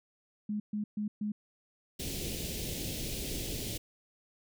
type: tone bursts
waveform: sine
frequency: 209.7 Hz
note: G#3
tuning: 17 cents sharp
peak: -31 dBFS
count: 4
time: 0.49-1.32 s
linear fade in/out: 5 ms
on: 110 ms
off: 130 ms
type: band-stop noise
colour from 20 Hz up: pink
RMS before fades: -37 dBFS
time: 1.99-3.78 s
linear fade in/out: 10 ms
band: 530 to 2600 Hz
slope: 24 dB/octave
effects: none